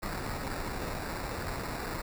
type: noise with sample-and-hold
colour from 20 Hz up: pink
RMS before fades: -36 dBFS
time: 0.02-2.02 s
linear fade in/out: 10 ms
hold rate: 3150 Hz
effects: none